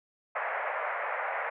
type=band-pass noise; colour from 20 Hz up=pink; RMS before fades=-33 dBFS; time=0.35-1.5 s; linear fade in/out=10 ms; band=540 to 2200 Hz; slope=48 dB/octave; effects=none